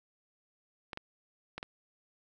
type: clicks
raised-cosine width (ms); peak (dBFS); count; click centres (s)
0.3; -23; 4; 0.932 / 0.974 / 1.58 / 1.629
effects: none